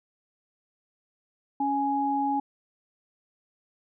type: tone pair together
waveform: sine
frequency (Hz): 278.7 / 833.2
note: C#4 / G#5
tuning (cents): +9 / +5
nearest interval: octave + perfect fifth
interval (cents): 1896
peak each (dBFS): -28 / -25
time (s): 1.6-2.4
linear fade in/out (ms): 5
effects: none